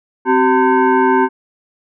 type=tone with frequency modulation; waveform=sine; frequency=261.6 Hz; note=C4; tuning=in tune; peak=-9 dBFS; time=0.25-1.29 s; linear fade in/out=50 ms; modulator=642 Hz; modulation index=1.6; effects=none